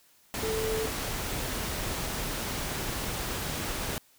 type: tone in noise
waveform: sine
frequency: 440 Hz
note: A4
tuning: in tune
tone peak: -29 dBFS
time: 0.43-0.86 s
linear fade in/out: 0 ms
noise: pink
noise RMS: -33 dBFS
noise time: 0.34-3.98 s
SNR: +1 dB
effects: white hiss -62 dBFS RMS until 4.18 s